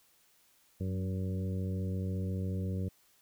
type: harmonic tone with a mistuned harmonic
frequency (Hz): 94.3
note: F#2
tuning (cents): +33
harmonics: 1 / 2 / 3 / 4 / 5 / 6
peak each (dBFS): -33 / -37 / -46 / -47 / -46 / -52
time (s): 0.8-2.89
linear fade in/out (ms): 10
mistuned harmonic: 2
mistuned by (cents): -23
effects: white hiss -67 dBFS RMS until 3.21 s